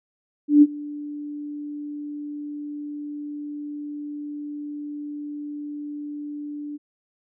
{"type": "tone with ADSR envelope", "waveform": "sine", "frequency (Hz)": 293.7, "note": "D4", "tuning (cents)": 0, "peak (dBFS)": -7, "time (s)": [0.48, 6.78], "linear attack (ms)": 140, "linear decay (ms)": 42, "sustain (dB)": -23, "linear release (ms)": 26, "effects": []}